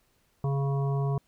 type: harmonic tone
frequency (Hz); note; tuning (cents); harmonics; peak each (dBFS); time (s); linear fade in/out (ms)
138.59; C#3; 0; 1 / 3 / 5 / 7 / 8; -25 / -35 / -39 / -42 / -43; 0.44-1.18; 2
effects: pink hiss -69 dBFS RMS until 1.27 s